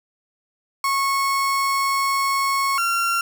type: tone pair in turn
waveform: 35% pulse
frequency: 1098 / 1373 Hz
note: C#6 / F6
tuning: -17 / -30 cents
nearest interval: major third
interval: 387 cents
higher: second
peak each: -17 / -17 dBFS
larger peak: neither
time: 0.84-2.78 / 2.78-3.21 s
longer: first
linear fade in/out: 2 ms
effects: none